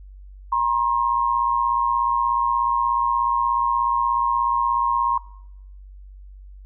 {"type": "tone pair together", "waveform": "sine", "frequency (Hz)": [953.3, 1070], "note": ["A#5", "C6"], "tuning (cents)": [39, 38], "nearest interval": "major second", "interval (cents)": 199, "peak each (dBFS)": -20, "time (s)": [0.52, 5.18], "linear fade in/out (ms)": 5, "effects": ["noise-tail reverb RT60 0.7 s tail -19 dB re dry", "added 48 Hz sine -39 dBFS peak until 6.65 s"]}